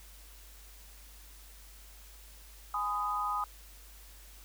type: chord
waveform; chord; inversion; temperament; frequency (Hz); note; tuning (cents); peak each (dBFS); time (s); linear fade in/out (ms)
sine; G# minor; none; equal with one note detuned; 830.6 / 1006.8 / 1244.5; G#5 / B5 / D#6; 0 / +33 / 0; -37 / -37 / -32; 2.74-3.44; 2
effects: added 50 Hz sine -52 dBFS peak until 4.44 s + white hiss -56 dBFS RMS until 4.44 s